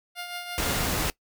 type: tone with tremolo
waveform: 10% pulse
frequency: 706 Hz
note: F5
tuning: 19 cents sharp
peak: -23 dBFS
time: 0.15-0.87 s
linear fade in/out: 50 ms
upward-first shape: triangle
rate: 5.9 Hz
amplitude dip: 55%
type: noise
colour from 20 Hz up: pink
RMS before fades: -27 dBFS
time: 0.58-1.1 s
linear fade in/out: 0 ms
effects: noise-tail reverb RT60 0.1 s tail -21 dB re dry